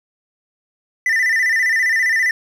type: tone with vibrato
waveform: triangle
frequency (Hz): 1900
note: A#6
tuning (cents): +33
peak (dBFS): -12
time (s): 1.06-2.31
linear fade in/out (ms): 2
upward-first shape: square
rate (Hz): 15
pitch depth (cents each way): 86
effects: none